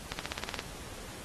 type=accelerating click train; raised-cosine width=0.2 ms; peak=-15 dBFS; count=9; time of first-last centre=0.12-0.591 s; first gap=70 ms; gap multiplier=0.95; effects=pink hiss -46 dBFS RMS until 1.24 s + AAC 32 kbps